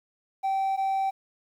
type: tone pair in turn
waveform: triangle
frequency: 775 / 775 Hz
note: G5 / G5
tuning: -20 / -20 cents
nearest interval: unison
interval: 0 cents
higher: neither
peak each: -21 dBFS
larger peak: neither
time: 0.43-0.77 / 0.77-1.11 s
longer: neither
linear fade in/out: 20 ms
effects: tanh soft clip ceiling -17 dBFS + 10-bit